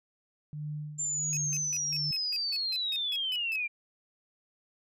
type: tone with tremolo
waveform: sine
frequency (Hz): 150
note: D3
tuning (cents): +37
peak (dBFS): -33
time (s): 0.53-2.11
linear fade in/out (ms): 0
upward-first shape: sine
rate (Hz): 1.4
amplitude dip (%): 80
type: linear sweep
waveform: sine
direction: down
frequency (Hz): 7300 to 2349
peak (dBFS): -29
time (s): 0.98-3.68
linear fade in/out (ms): 20
type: tone bursts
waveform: 30% pulse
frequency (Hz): 2561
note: D#7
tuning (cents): +49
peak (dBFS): -35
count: 12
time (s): 1.33-3.558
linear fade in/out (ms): 0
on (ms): 39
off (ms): 160
effects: none